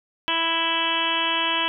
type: harmonic tone with a mistuned harmonic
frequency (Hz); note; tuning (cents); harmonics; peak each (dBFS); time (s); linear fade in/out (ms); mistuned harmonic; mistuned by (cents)
330; E4; +2; 1 / 2 / 3 / 4 / 5 / 6 / 7 / 8 / 9 / 10; -34 / -34 / -26 / -35 / -31 / -35 / -34 / -28 / -26 / -29; 0.28-1.68; 0; 9; +23
effects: none